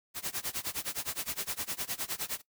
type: noise with tremolo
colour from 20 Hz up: white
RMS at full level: -33 dBFS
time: 0.14-2.42 s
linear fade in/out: 50 ms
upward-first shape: sine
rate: 9.7 Hz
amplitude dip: 95%
effects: noise-tail reverb RT60 0.1 s tail -18 dB re dry